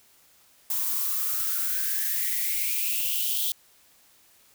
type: noise with high-pass filter sweep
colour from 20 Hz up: violet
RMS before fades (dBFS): -27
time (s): 0.7-3.52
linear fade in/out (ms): 2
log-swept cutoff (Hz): 940 to 3400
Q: 7.7
effects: white hiss -59 dBFS RMS until 4.54 s